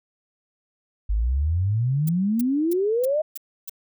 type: exponential sweep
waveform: sine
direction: up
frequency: 49.1 to 635 Hz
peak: -19 dBFS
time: 1.09-3.22 s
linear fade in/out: 10 ms
type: noise bursts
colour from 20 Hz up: violet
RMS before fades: -32 dBFS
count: 6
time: 2.07-3.696 s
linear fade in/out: 5 ms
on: 21 ms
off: 300 ms
effects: none